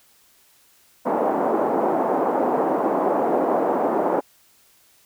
white band-pass noise, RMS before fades -21 dBFS, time 1.05-4.21 s, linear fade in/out 20 ms, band 240 to 840 Hz, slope 24 dB/octave, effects white hiss -57 dBFS RMS until 5.05 s

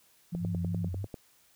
sine tone, 172.2 Hz, F3, 24 cents flat, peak -32 dBFS, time 0.32-0.89 s, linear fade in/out 10 ms
click train, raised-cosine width 2 ms, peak -25 dBFS, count 9, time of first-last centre 0.35-1.142 s, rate 10.1 Hz
sine tone with vibrato, 96.5 Hz, G2, 27 cents flat, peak -32 dBFS, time 0.39-1.07 s, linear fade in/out 50 ms, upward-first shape sine, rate 3.3 Hz, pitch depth 110 cents each way
effects white hiss -64 dBFS RMS until 1.55 s

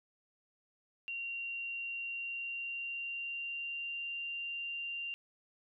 sine tone with pitch glide, 2760 to 2779 Hz, F7 to F7, -21 to -9 cents, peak -37 dBFS, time 1.08-5.14 s, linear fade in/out 0 ms, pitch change +12 cents, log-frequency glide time 2.08-4.09 s, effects none

